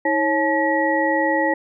sine tone cluster, 320.1 / 547 / 862 / 1914 Hz, D#4 / C#5 / A5 / A#6, +49 / -23 / -36 / +45 cents, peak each -22 dBFS, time 0.05-1.54 s, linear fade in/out 5 ms, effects none

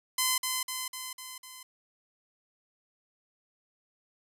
5% pulse tone with echo, 1026 Hz, C6, 34 cents flat, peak -13 dBFS, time 0.18-0.38 s, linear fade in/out 5 ms, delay 250 ms, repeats 5, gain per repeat -4 dB, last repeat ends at 1.63 s, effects none

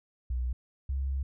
sine tone pair in turn, 61.74 / 67.51 Hz, B1 / C#2, 0 / -45 cents, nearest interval major second, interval 155 cents, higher second, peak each -28 / -28 dBFS, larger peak neither, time 0.3-0.53 / 0.89-1.23 s, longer second, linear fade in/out 5 ms, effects none

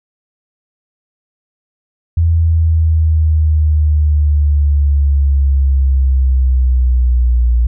sine linear sweep, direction down, 83.3 to 59 Hz, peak -8 dBFS, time 2.17-7.67 s, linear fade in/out 5 ms, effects none

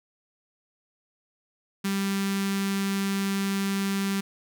sawtooth tone with notch filter, 196.5 Hz, G3, 4 cents sharp, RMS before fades -27 dBFS, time 1.84-4.21 s, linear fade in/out 10 ms, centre 610 Hz, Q 0.57, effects none

